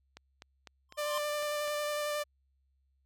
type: click train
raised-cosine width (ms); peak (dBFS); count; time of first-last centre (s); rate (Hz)
0.2; -30; 7; 0.17-1.678; 3.98
type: tone with exponential growth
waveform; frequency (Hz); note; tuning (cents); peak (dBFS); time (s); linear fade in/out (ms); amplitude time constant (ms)
square; 1055; C6; +14; -32; 0.89-1.18; 2; 62
type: tone with vibrato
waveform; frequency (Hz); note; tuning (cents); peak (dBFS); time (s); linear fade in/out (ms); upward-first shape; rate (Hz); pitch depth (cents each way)
sawtooth; 593; D5; +17; -28; 0.97-2.24; 20; square; 11; 9
effects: added 67 Hz sine -70 dBFS peak until 3.05 s